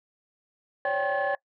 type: tone cluster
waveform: sine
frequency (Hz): 536 / 569 / 782 / 1073 / 1716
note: C5 / C#5 / G5 / C6 / A6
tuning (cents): +42 / +45 / -4 / +43 / -44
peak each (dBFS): -32 / -27 / -28 / -36 / -28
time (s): 0.85-1.35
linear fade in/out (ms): 2
effects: noise-tail reverb RT60 0.1 s tail -23 dB re dry + tanh soft clip ceiling -18 dBFS